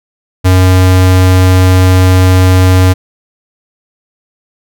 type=tone; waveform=square; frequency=92.5 Hz; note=F#2; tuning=in tune; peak=-4 dBFS; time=0.44-2.94 s; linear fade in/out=20 ms; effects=none